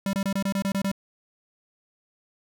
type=tone bursts; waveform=square; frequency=196 Hz; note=G3; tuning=in tune; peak=-24 dBFS; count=9; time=0.06-0.916 s; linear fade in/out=2 ms; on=72 ms; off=26 ms; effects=none